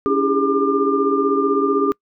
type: tone cluster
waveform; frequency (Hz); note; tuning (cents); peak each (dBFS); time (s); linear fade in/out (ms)
sine; 281.5 / 327 / 400.1 / 415.9 / 1198; C#4 / E4 / G4 / G#4 / D6; +27 / -14 / +35 / +2 / +34; -20 / -27 / -19 / -23 / -21; 0.06-1.92; 0
effects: noise-tail reverb RT60 0.1 s tail -26 dB re dry